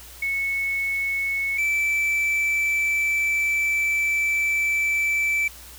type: tone pair in turn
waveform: sine / triangle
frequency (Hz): 2204 / 2322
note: C#7 / D7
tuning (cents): -11 / -20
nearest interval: minor second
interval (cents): 91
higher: second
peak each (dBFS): -22 / -18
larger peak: second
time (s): 0.22-1.58 / 1.58-5.48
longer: second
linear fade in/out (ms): 5
effects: added 60 Hz sine -46 dBFS peak until 5.78 s + white hiss -44 dBFS RMS until 5.78 s